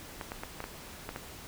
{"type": "clicks", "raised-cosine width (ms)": 0.5, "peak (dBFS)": -22, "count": 7, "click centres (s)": [0.212, 0.319, 0.435, 0.604, 0.641, 1.091, 1.161], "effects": ["pink hiss -47 dBFS RMS until 1.47 s"]}